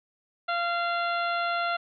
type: harmonic tone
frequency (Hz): 690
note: F5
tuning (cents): -21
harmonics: 1 / 2 / 3 / 4 / 5 / 6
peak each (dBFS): -29 / -28 / -38 / -38 / -40 / -42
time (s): 0.48-1.77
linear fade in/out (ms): 10
effects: none